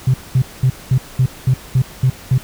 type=tone bursts; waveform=sine; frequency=129.1 Hz; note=C3; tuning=23 cents flat; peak=-8 dBFS; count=9; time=0.07-2.38 s; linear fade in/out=5 ms; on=70 ms; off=210 ms; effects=tanh soft clip ceiling -5 dBFS + pink hiss -37 dBFS RMS until 2.43 s